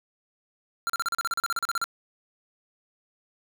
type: tone bursts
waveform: square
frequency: 1372 Hz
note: F6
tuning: 31 cents flat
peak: -25 dBFS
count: 16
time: 0.87-1.841 s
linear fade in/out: 0 ms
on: 26 ms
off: 37 ms
effects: none